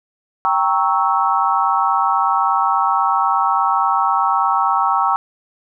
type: chord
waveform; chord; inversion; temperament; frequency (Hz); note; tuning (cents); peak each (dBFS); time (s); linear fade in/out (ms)
sine; G diminished seventh; none; equal with one note detuned; 784 / 932.3 / 1108.7 / 1310.2; G5 / Bb5 / Db6 / Fb6; 0 / 0 / 0 / -11; -19; 0.45-5.16; 0
effects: none